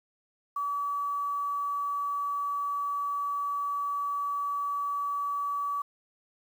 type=tone with quantisation; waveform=sine; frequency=1144 Hz; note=D6; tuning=46 cents flat; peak=-28 dBFS; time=0.56-5.82 s; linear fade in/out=5 ms; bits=9; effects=none